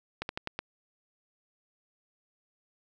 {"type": "slowing click train", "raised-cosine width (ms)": 0.3, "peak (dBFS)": -17, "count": 5, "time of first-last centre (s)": [0.22, 0.59], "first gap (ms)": 71, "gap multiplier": 1.18, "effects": []}